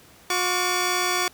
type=tone pair together; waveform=10% pulse; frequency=360 / 1142.9 Hz; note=F#4 / D6; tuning=-47 / -47 cents; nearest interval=octave + minor sixth; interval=2000 cents; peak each=-16 dBFS; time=0.3-1.28 s; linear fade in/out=2 ms; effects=pink hiss -51 dBFS RMS until 1.33 s + high-pass 80 Hz 12 dB/octave